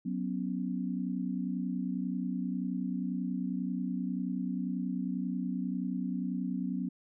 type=chord; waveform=sine; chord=F# suspended fourth; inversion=none; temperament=equal; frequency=185 / 246.9 / 277.2 Hz; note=F#3 / B3 / C#4; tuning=0 / 0 / 0 cents; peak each=-34 / -35 / -38 dBFS; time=0.05-6.89 s; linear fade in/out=10 ms; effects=none